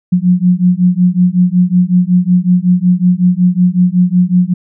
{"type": "beating tone pair", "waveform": "sine", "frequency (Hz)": [177.1, 182.5], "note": ["F3", "F#3"], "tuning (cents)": [24, -24], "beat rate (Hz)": 5.4, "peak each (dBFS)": -10, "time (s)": [0.12, 4.54], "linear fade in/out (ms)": 10, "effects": []}